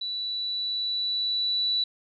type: tone with level ramp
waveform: sine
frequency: 3951 Hz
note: B7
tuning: in tune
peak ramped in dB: -29 to -22 dBFS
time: 0.01-1.84 s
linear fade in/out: 5 ms
effects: none